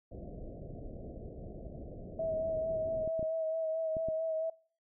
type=low-pass noise; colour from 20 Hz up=pink; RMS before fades=-45 dBFS; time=0.11-3.06 s; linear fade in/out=10 ms; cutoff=690 Hz; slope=96 dB/octave
type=tone with vibrato; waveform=sine; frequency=643 Hz; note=E5; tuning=43 cents flat; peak=-31 dBFS; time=2.19-4.5 s; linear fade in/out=5 ms; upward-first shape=sine; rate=4.5 Hz; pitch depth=25 cents each way
type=clicks; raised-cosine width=3 ms; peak=-29 dBFS; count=5; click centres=3.076 / 3.194 / 3.228 / 3.968 / 4.086 s
effects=noise-tail reverb RT60 0.5 s tail -24 dB re dry